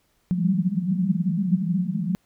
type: band-pass noise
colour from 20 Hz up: pink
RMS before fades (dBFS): -23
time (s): 0.31-2.15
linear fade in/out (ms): 0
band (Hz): 170 to 200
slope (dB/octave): 96
effects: pink hiss -67 dBFS RMS until 2.25 s